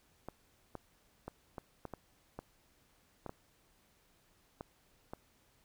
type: clicks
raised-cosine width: 1 ms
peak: -28 dBFS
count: 11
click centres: 0.286 / 0.753 / 1.28 / 1.582 / 1.853 / 1.937 / 2.39 / 3.263 / 3.294 / 4.609 / 5.135 s
effects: pink hiss -70 dBFS RMS until 5.64 s